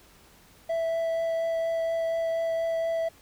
triangle tone with vibrato, 659.3 Hz, E5, in tune, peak -23 dBFS, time 0.69-3.09 s, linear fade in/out 10 ms, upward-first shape triangle, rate 4.2 Hz, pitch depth 9 cents each way, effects pink hiss -56 dBFS RMS until 3.21 s

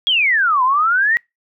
sine exponential two-way sweep, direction down then up, 3361 to 987.8 to 1930 Hz, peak -12 dBFS, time 0.07-1.17 s, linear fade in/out 0 ms, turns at 0.63 s, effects noise-tail reverb RT60 0.2 s tail -26 dB re dry

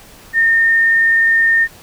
sine tone with vibrato, 1823 Hz, A#6, 39 cents flat, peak -9 dBFS, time 0.33-1.68 s, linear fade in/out 50 ms, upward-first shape triangle, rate 19 Hz, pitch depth 8 cents each way, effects pink hiss -41 dBFS RMS until 1.82 s

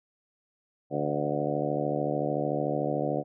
harmonic tone with a mistuned harmonic, 73.5 Hz, D2, 2 cents sharp, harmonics 2 / 3 / 4 / 5 / 6 / 7 / 8 / 9 / 10, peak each -34 / -38 / -33 / -36 / -36 / -33 / -33 / -39 / -36 dBFS, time 0.9-3.24 s, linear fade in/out 50 ms, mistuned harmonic 9, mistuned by +32 cents, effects none

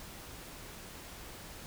silence, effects pink hiss -48 dBFS RMS until 1.66 s

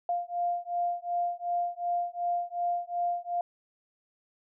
sine beating tone pair, 698.5 / 701.2 Hz, F5 / F5, 0 / +7 cents, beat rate 2.7 Hz, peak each -31 dBFS, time 0.09-3.41 s, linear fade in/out 2 ms, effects none

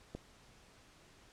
click, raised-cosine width 2 ms, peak -28 dBFS, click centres 0.15 s, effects pink hiss -62 dBFS RMS until 1.32 s + low-pass 8000 Hz 12 dB/octave

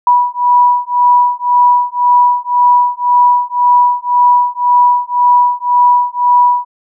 sine beating tone pair, 977 / 978.9 Hz, B5 / B5, -19 / -16 cents, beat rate 1.9 Hz, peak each -10 dBFS, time 0.07-6.65 s, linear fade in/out 2 ms, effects none

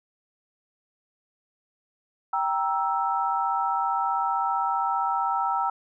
sine chord, E diminished, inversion first, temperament equal with one note detuned, 784 / 939.4 / 1318.5 Hz, G5 / Bb5 / E6, 0 / +13 / 0 cents, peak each -27 dBFS, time 2.33-5.7 s, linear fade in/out 5 ms, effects none

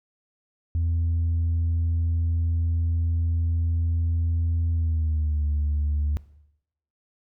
sine tone with pitch glide, 83.3 to 73.78 Hz, E2 to D2, +19 to +9 cents, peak -19 dBFS, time 0.75-6.17 s, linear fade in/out 0 ms, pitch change -210 cents, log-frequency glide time 4.72-5.46 s, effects noise-tail reverb RT60 0.8 s tail -20 dB re dry + tanh soft clip ceiling -19 dBFS

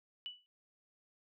sine tone with exponential decay, 2960 Hz, F#7, in tune, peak -37 dBFS, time 0.26-0.46 s, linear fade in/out 0 ms, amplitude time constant 42 ms, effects none

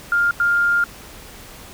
sine tone bursts at uneven times, 1404 Hz, F6, 9 cents sharp, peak -14 dBFS, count 2, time 0.12-0.31 / 0.4-0.84 s, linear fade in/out 2 ms, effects pink hiss -40 dBFS RMS until 1.73 s

